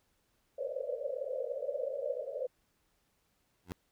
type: band-pass noise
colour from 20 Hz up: pink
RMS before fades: -37 dBFS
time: 0.58-2.47 s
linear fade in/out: 10 ms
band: 490 to 590 Hz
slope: 96 dB/octave
type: tone with exponential growth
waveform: 15% pulse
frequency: 89 Hz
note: F2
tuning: 33 cents sharp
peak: -29 dBFS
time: 3.64-3.72 s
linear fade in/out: 0 ms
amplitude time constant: 16 ms
effects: pink hiss -75 dBFS RMS until 3.91 s